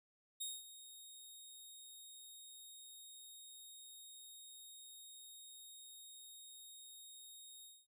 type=tone with ADSR envelope; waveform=15% pulse; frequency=3729 Hz; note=A#7; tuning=in tune; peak=-33 dBFS; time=0.4-7.87 s; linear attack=14 ms; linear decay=210 ms; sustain=-14 dB; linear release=230 ms; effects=none